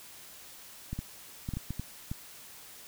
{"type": "clicks", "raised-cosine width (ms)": 5, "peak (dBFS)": -22, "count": 8, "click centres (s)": [0.93, 0.99, 1.489, 1.537, 1.57, 1.706, 1.796, 2.115], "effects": ["white hiss -50 dBFS RMS until 2.87 s"]}